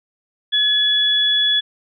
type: tone pair together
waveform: sine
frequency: 1700 / 3400 Hz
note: G#6 / G#7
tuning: +40 / +40 cents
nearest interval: octave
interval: 1200 cents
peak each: -23 / -14 dBFS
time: 0.52-1.61 s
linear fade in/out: 20 ms
effects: none